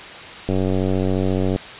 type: click train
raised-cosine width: 2 ms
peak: -8 dBFS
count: 102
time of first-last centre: 0.49-1.561 s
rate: 94.3 Hz
effects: white hiss -35 dBFS RMS until 1.79 s + resampled to 8000 Hz